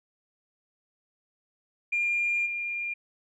sine tone with level steps, 2403 Hz, D7, 39 cents sharp, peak -23 / -29 dBFS, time 1.92-2.94 s, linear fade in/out 10 ms, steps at 2.45 s, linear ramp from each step 20 ms, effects tanh soft clip ceiling -19 dBFS

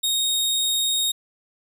sawtooth tone, 3729 Hz, A#7, in tune, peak -17 dBFS, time 0.03-1.12 s, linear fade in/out 10 ms, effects 9-bit

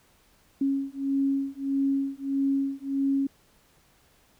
sine beating tone pair, 273.6 / 275.2 Hz, C#4 / C#4, -23 / -12 cents, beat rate 1.6 Hz, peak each -27 dBFS, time 0.61-3.27 s, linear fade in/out 5 ms, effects pink hiss -62 dBFS RMS until 4.39 s

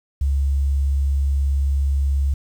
sine tone, 69.3 Hz, C#2, in tune, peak -16 dBFS, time 0.21-2.34 s, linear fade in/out 5 ms, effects 8-bit

